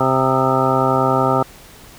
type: harmonic tone with a mistuned harmonic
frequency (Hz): 131.4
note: C3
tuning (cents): +8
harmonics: 1 / 2 / 3 / 4 / 5 / 6 / 7 / 9 / 10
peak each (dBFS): -22 / -22 / -22 / -22 / -22 / -22 / -22 / -22 / -22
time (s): 0-1.43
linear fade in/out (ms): 5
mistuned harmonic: 9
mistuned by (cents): +59
effects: pink hiss -42 dBFS RMS until 1.98 s